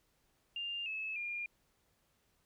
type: tone with pitch steps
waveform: sine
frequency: 2800 / 2597 / 2410 Hz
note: F7 / E7 / D7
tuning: +4 / -26 / +44 cents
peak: -37 dBFS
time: 0.56-1.46 s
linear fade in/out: 2 ms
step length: 300 ms
effects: pink hiss -75 dBFS RMS until 2.45 s